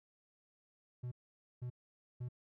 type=tone bursts; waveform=triangle; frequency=123.4 Hz; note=B2; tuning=1 cent flat; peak=-37 dBFS; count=3; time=1.03-2.288 s; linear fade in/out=10 ms; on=86 ms; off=500 ms; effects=none